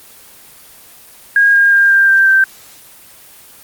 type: tone with pitch steps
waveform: sine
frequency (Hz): 1631 / 1616.9 / 1603 / 1589.2 / 1575.4 / 1561.9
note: G#6 / G#6 / G6 / G6 / G6 / G6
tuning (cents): -32 / -47 / +38 / +23 / +8 / -7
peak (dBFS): -6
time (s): 1.36-2.44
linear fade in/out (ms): 2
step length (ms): 180
effects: white hiss -40 dBFS RMS until 3.63 s + Opus 24 kbps